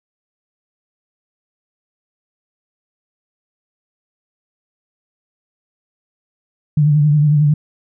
sine tone with vibrato, 148.8 Hz, D3, 23 cents sharp, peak -9 dBFS, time 6.77-7.54 s, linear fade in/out 5 ms, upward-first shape triangle, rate 11 Hz, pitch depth 62 cents each way, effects none

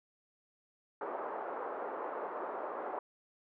pink band-pass noise, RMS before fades -40 dBFS, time 1.01-2.99 s, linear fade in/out 2 ms, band 410 to 1200 Hz, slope 24 dB/octave, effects none

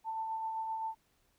sine tone with tremolo, 889 Hz, A5, 18 cents sharp, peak -33 dBFS, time 0.04-0.95 s, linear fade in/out 50 ms, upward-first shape sine, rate 7.7 Hz, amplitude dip 30%, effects pink hiss -73 dBFS RMS until 1.38 s

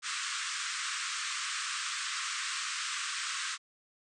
pink band-pass noise, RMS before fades -36 dBFS, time 0.02-3.58 s, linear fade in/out 50 ms, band 1100 to 8800 Hz, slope 96 dB/octave, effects none

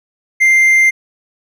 triangle tone, 2094 Hz, C7, 1 cent sharp, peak -5 dBFS, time 0.4-0.91 s, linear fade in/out 20 ms, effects none

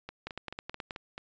two click trains, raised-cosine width 0.3 ms, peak -24 / -21 dBFS, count 6 / 7, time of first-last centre 0.09-1.179 / 0.27-0.908 s, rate 4.59 / 9.4 Hz, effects resampled to 16000 Hz

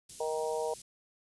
white band-stop noise, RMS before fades -46 dBFS, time 0.09-0.82 s, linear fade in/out 5 ms, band 260 to 4500 Hz, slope 12 dB/octave
harmonic tone, 156.7 Hz, D#3, 13 cents sharp, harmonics 3 / 4 / 5 / 6, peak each -33 / -36 / -40 / -39 dBFS, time 0.2-0.74 s, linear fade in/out 5 ms
effects resampled to 24000 Hz

